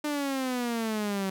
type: exponential sweep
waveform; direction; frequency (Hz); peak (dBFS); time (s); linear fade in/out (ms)
sawtooth; down; 300.9 to 189.6; -24; 0.04-1.3; 5
effects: none